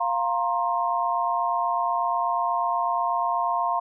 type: chord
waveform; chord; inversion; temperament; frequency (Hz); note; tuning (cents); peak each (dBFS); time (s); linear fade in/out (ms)
sine; F suspended fourth; none; equal with one note detuned; 698.5 / 932.3 / 1060.5; F5 / Bb5 / C6; 0 / 0 / +23; -26; 0-3.8; 10
effects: none

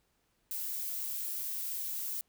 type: noise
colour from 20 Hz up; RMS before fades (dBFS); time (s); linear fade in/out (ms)
violet; -37; 0.51-2.21; 0
effects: pink hiss -75 dBFS RMS until 2.28 s

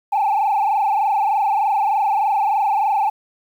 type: tone with frequency modulation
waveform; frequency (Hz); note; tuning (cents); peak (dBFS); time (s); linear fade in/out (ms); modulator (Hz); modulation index
sine; 830.6; G#5; 0; -13; 0.12-3.1; 10; 23.3; 2.3
effects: tanh soft clip ceiling -13 dBFS + 8-bit

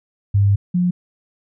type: tone pair in turn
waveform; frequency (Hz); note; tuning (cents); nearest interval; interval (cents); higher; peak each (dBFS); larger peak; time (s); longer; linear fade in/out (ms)
sine; 100.1 / 178.36; G2 / F3; +37 / +37; minor seventh; 1000; second; -11 / -14; first; 0.34-0.56 / 0.74-0.91; first; 10
effects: none

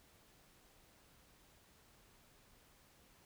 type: silence
effects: pink hiss -67 dBFS RMS until 3.25 s

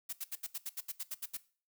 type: noise bursts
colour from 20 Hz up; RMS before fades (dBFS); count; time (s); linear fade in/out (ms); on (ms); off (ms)
blue; -39; 12; 0.09-1.373; 10; 40; 73
effects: noise-tail reverb RT60 0.4 s tail -18 dB re dry

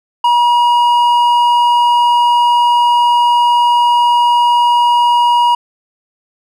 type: tone with hard clipping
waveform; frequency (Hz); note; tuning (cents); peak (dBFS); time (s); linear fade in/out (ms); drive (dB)
sine; 959; A#5; +49; -9; 0.24-5.55; 5; 6
effects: none

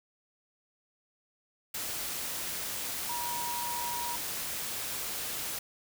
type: tone in noise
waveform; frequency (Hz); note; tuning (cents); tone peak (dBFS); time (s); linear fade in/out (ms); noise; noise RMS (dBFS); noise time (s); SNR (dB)
sine; 956; A#5; +43; -35; 3.09-4.16; 5; white; -36; 1.74-5.59; -2
effects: none

